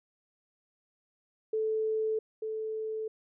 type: tone pair in turn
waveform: sine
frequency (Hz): 437.5 / 437.5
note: A4 / A4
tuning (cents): -10 / -10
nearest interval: unison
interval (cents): 0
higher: neither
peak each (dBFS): -27 / -32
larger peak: first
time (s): 1.53-2.19 / 2.42-3.08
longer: neither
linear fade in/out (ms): 5
effects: none